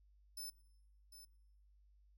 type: tone with echo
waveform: 15% pulse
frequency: 5274 Hz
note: E8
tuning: in tune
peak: -39 dBFS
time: 0.37-0.5 s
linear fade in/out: 5 ms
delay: 750 ms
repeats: 1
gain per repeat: -11 dB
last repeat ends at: 1.25 s
effects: noise-tail reverb RT60 1.0 s tail -24 dB re dry + added 50 Hz sine -65 dBFS peak until 2.17 s